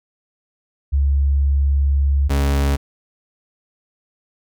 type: tone pair in turn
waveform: sine / 40% pulse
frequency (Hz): 69.8 / 69.8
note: C#2 / C#2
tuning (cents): +13 / +13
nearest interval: unison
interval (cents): 0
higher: neither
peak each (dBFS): -13 / -14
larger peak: first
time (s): 0.92-2.29 / 2.29-2.77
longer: first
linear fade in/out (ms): 20
effects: none